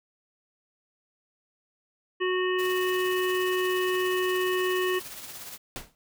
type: harmonic tone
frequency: 367.9 Hz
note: F#4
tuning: 10 cents flat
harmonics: 1 / 3 / 5 / 7 / 8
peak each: -25 / -33 / -32 / -39 / -36 dBFS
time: 2.2-5 s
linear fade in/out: 20 ms
type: noise with tremolo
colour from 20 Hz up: white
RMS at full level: -39 dBFS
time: 2.58-5.58 s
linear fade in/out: 20 ms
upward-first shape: triangle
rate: 17 Hz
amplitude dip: 50%
type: noise with exponential decay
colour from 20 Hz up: pink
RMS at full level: -32 dBFS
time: 5.76-5.95 s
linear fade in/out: 0 ms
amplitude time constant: 40 ms
effects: none